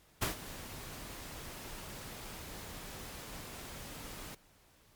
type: noise with ADSR envelope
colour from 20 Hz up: pink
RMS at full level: -31 dBFS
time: 0.21-4.35 s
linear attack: 15 ms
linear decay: 120 ms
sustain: -15 dB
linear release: 7 ms
effects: pink hiss -65 dBFS RMS until 4.95 s + MP3 96 kbps